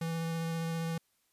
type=tone with vibrato; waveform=square; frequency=164.81 Hz; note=E3; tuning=in tune; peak=-33 dBFS; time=0.01-0.98 s; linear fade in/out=5 ms; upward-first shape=triangle; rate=15 Hz; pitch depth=13 cents each way; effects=white hiss -74 dBFS RMS until 1.32 s + resampled to 32000 Hz